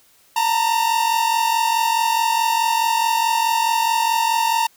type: tone pair together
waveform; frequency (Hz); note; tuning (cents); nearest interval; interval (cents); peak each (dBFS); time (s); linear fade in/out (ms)
45% pulse; 903 / 947.7; A5 / A#5; +45 / +28; minor second; 83; -18 / -21; 0.36-4.67; 5
effects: white hiss -55 dBFS RMS until 4.76 s